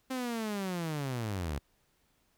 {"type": "linear sweep", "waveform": "sawtooth", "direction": "down", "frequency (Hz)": [263.7, 65.7], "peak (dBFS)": -29, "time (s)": [0.1, 1.59], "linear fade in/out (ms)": 10, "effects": ["pink hiss -72 dBFS RMS until 2.37 s"]}